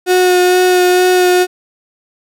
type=tone with vibrato; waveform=35% pulse; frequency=363.2 Hz; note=F#4; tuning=32 cents flat; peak=-6 dBFS; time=0.06-1.47 s; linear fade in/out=50 ms; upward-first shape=sine; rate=2.2 Hz; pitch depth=13 cents each way; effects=none